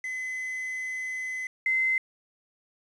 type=tone pair in turn; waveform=triangle / sine; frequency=2030 / 2061 Hz; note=B6 / C7; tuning=+47 / -27 cents; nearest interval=unison; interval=26 cents; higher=second; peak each=-29 / -22 dBFS; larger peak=second; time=0.04-1.47 / 1.66-1.98 s; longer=first; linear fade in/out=2 ms; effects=resampled to 22050 Hz + 9-bit